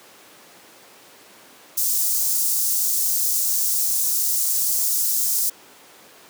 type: high-pass noise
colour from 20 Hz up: white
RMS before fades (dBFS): -21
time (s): 1.77-5.5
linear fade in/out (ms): 10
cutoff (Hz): 5600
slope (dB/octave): 24
effects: pink hiss -47 dBFS RMS until 6.29 s + high-pass 300 Hz 12 dB/octave